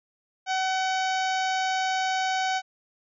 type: harmonic tone with a mistuned harmonic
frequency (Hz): 755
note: F#5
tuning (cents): +35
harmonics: 1 / 2 / 3 / 4 / 5 / 6 / 7 / 8 / 9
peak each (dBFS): -25 / -31 / -35 / -37 / -39 / -41 / -42 / -43 / -44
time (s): 0.46-2.62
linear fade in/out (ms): 50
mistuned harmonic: 7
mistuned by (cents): +18
effects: none